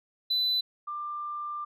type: tone pair in turn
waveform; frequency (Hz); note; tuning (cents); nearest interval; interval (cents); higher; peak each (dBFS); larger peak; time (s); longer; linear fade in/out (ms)
sine; 4000 / 1189.2; B7 / D6; +21 / +21; octave + major sixth; 2100; first; -22 / -32; first; 0.3-0.61 / 0.87-1.65; second; 10
effects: tanh soft clip ceiling -22 dBFS